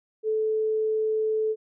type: tone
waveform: sine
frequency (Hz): 435.7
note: A4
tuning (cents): -17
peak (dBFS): -22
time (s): 0.23-1.56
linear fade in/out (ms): 50
effects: none